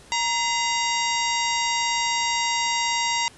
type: harmonic tone with a mistuned harmonic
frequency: 939 Hz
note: A#5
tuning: 12 cents sharp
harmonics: 1 / 2 / 3 / 4 / 5 / 6 / 7 / 8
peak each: -25 / -28 / -30 / -31 / -32 / -33 / -33 / -34 dBFS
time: 0.12-3.28 s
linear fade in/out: 0 ms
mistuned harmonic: 2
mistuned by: +140 cents
effects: pink hiss -49 dBFS RMS until 3.37 s + resampled to 24000 Hz